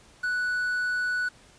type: tone with quantisation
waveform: triangle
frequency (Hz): 1480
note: F#6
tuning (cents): 0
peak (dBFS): -23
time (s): 0.23-1.29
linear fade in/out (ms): 10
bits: 8
effects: pink hiss -55 dBFS RMS until 1.58 s + resampled to 22050 Hz